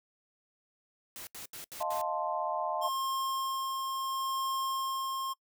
white noise bursts, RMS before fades -44 dBFS, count 5, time 1.16-2.014 s, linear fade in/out 0 ms, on 110 ms, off 76 ms
sine chord, F dominant seventh, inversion third, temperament equal, 622.3 / 698.5 / 880 / 1046.5 Hz, Eb5 / F5 / A5 / C6, 0 / 0 / 0 / 0 cents, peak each -36 dBFS, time 1.8-2.89 s, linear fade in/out 10 ms
square tone with tremolo, 1068 Hz, C6, 35 cents sharp, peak -31 dBFS, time 2.81-5.34 s, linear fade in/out 20 ms, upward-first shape sine, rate 0.73 Hz, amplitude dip 25%
effects noise-tail reverb RT60 0.1 s tail -24 dB re dry

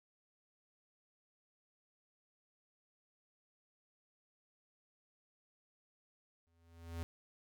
square tone with exponential growth, 83.7 Hz, E2, 27 cents sharp, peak -38 dBFS, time 6.47-7.03 s, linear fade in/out 0 ms, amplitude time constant 120 ms, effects none

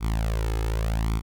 sawtooth tone with flanger, 55 Hz, A1, in tune, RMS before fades -25 dBFS, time 0-1.22 s, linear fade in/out 50 ms, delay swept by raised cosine 0.87 to 2.37 ms, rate 0.87 Hz, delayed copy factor +0.8, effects none

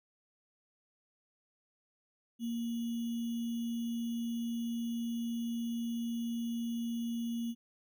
sine tone with sample-and-hold, 233.1 Hz, A#3, in tune, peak -33 dBFS, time 2.39-7.55 s, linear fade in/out 50 ms, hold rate 3150 Hz, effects none

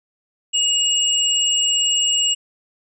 sine tone pair together, 2862 / 7641 Hz, F7 / A#8, +42 / +42 cents, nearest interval octave + perfect fourth, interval 1700 cents, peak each -17 / -20 dBFS, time 0.53-2.35 s, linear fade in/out 20 ms, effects none

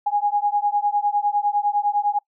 sine beating tone pair, 819 / 828.9 Hz, G#5 / G#5, -24 / -4 cents, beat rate 9.9 Hz, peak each -21 dBFS, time 0.06-2.19 s, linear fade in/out 10 ms, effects noise-tail reverb RT60 0.1 s tail -25 dB re dry

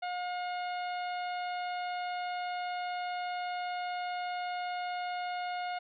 harmonic tone, 717 Hz, F5, 45 cents sharp, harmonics 1 / 2 / 3 / 4 / 5 / 6, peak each -34 / -43 / -45 / -49 / -52 / -52 dBFS, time 0.02-5.79 s, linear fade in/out 10 ms, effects none

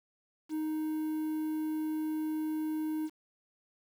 triangle tone with quantisation, 311.1 Hz, D#4, in tune, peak -29 dBFS, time 0.49-3.1 s, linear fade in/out 50 ms, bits 9, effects none

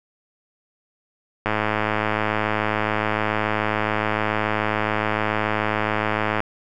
click train, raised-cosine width 0.5 ms, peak -6 dBFS, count 530, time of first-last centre 1.46-6.404 s, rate 107 Hz, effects none

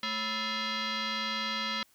sine tone with frequency modulation, 987.8 Hz, B5, in tune, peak -30 dBFS, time 0.03-1.83 s, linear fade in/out 2 ms, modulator 768 Hz, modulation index 4.7, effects white hiss -65 dBFS RMS until 1.94 s

